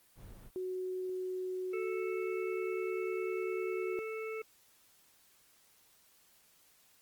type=noise; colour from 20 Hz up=brown; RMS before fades=-50 dBFS; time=0.15-0.51 s; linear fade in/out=50 ms
type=tone; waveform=sine; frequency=370 Hz; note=F#4; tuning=in tune; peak=-35 dBFS; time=0.56-3.99 s; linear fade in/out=0 ms
type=harmonic tone; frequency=440 Hz; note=A4; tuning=in tune; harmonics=1 / 3 / 5 / 6; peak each=-38 / -48 / -47 / -51 dBFS; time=1.73-4.42 s; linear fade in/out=5 ms
effects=white hiss -66 dBFS RMS until 7.01 s + Opus 32 kbps